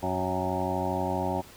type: harmonic tone with a mistuned harmonic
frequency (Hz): 92.4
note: F#2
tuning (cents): -2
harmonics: 1 / 2 / 3 / 4 / 6 / 7 / 8 / 9 / 10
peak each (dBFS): -35 / -35 / -35 / -35 / -35 / -35 / -35 / -35 / -35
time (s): 0.02-1.42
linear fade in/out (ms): 20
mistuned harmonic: 8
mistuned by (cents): +28
effects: pink hiss -50 dBFS RMS until 1.56 s